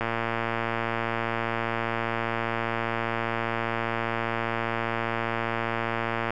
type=click train; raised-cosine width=0.5 ms; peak=-12 dBFS; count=725; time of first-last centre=0.01-6.306 s; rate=115 Hz; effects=none